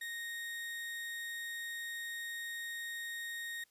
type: tone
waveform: 35% pulse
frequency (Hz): 1861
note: A#6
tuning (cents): -3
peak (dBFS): -38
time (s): 0.01-3.64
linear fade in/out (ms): 5
effects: white hiss -72 dBFS RMS until 3.7 s + resampled to 32000 Hz